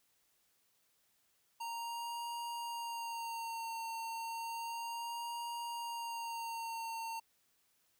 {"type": "tone with vibrato", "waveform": "square", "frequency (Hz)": 926, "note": "A#5", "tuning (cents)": -12, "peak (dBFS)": -40, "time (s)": [1.6, 7.2], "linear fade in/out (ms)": 10, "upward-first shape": "sine", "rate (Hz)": 0.32, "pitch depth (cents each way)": 29, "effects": ["white hiss -75 dBFS RMS until 7.99 s"]}